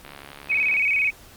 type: click train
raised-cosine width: 0.3 ms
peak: -23 dBFS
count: 52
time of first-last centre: 0.05-0.768 s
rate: 71 Hz
type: tone with vibrato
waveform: sine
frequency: 2384 Hz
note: D7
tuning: 25 cents sharp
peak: -18 dBFS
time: 0.49-1.11 s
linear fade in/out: 20 ms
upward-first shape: square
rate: 18 Hz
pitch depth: 100 cents each way
effects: pink hiss -48 dBFS RMS until 1.36 s + Opus 48 kbps